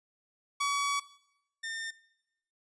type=tone pair in turn; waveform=sawtooth; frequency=1134 / 1809.5 Hz; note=C#6 / A6; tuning=+39 / +48 cents; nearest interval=minor sixth; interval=809 cents; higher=second; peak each=-24 / -32 dBFS; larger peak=first; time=0.6-1 / 1.63-1.91 s; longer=first; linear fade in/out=10 ms; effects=noise-tail reverb RT60 0.8 s tail -18 dB re dry + resampled to 22050 Hz

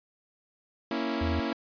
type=chord; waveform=sawtooth; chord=A# diminished; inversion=none; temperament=equal; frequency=233.1 / 277.2 / 329.6 Hz; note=A#3 / C#4 / E4; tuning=0 / 0 / 0 cents; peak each=-29 dBFS; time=0.91-1.53 s; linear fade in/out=2 ms
type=tone; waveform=triangle; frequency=82.41 Hz; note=E2; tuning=in tune; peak=-26 dBFS; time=1.21-1.4 s; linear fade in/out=5 ms
effects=resampled to 11025 Hz

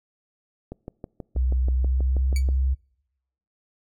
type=click train; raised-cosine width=2 ms; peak=-21 dBFS; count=12; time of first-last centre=0.72-2.488 s; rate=6.22 Hz
type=tone with pitch glide; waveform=sine; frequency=63.3 to 65.8 Hz; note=B1 to C2; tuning=+43 to +10 cents; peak=-19 dBFS; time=1.35-2.75 s; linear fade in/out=20 ms; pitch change=+67 cents; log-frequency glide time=1.69-2.35 s
type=tone with exponential decay; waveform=15% pulse; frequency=2275 Hz; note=C#7; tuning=44 cents sharp; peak=-22 dBFS; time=2.36-2.44 s; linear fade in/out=2 ms; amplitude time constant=17 ms
effects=noise-tail reverb RT60 0.8 s tail -26 dB re dry

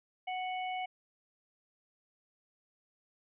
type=harmonic tone; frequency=740 Hz; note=F#5; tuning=in tune; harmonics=1 / 3 / 4; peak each=-35 / -42 / -47 dBFS; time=0.27-0.86 s; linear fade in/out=10 ms; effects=none

